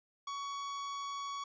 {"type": "tone", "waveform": "45% pulse", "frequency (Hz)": 1122, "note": "C#6", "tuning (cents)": 21, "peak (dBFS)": -38, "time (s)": [0.27, 1.44], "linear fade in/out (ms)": 5, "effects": ["resampled to 16000 Hz"]}